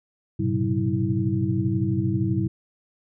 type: tone cluster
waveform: sine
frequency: 100.7 / 118.8 / 131.3 / 190.1 / 324.2 Hz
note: G2 / A#2 / C3 / F#3 / E4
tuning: +47 / +33 / +6 / +47 / -29 cents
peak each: -27 dBFS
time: 0.39-2.48 s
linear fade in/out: 10 ms
effects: none